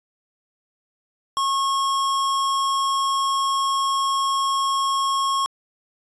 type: tone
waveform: square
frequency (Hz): 1090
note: C#6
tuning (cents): -29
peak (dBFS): -20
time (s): 1.37-5.46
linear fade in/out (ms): 0
effects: resampled to 22050 Hz